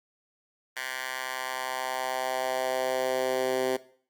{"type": "tone with high-pass filter sweep", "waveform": "10% pulse", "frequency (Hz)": 129.5, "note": "C3", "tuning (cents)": -17, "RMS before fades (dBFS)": -30, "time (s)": [0.76, 3.77], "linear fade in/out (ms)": 10, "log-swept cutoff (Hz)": [1500, 370], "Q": 2, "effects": ["noise-tail reverb RT60 0.5 s tail -18 dB re dry", "Opus 48 kbps"]}